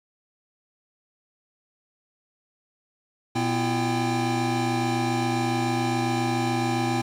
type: tone cluster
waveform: square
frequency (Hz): 120.8 / 246.9 / 335.2 / 796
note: B2 / B3 / E4 / G5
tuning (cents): -38 / 0 / +29 / +26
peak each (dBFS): -29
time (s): 3.35-7.02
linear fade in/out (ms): 10
effects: low-pass 8000 Hz 12 dB/octave + 9-bit